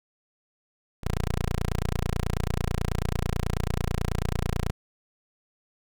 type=tone; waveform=10% pulse; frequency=29.17 Hz; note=A#0; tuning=2 cents sharp; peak=-17 dBFS; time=1.03-4.71 s; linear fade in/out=10 ms; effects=none